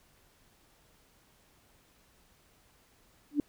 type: tone with exponential growth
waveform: sine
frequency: 291.9 Hz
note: D4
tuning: 10 cents flat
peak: -20 dBFS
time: 3.31-3.4 s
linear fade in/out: 2 ms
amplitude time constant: 19 ms
effects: pink hiss -65 dBFS RMS until 3.48 s